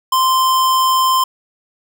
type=tone; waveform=square; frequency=1041 Hz; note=C6; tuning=9 cents flat; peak=-12 dBFS; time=0.12-1.24 s; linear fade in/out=5 ms; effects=none